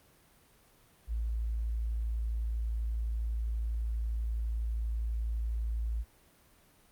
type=tone; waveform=sine; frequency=56.1 Hz; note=A1; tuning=34 cents sharp; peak=-30 dBFS; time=1.07-6.05 s; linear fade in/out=50 ms; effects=pink hiss -63 dBFS RMS until 6.91 s + Opus 32 kbps